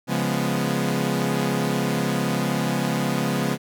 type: chord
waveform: sawtooth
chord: C# dominant seventh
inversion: none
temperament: equal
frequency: 138.59 / 174.61 / 207.7 / 246.9 Hz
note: C#3 / E#3 / G#3 / B3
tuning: 0 / 0 / 0 / 0 cents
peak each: -23 dBFS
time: 0.07-3.58 s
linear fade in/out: 50 ms
effects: none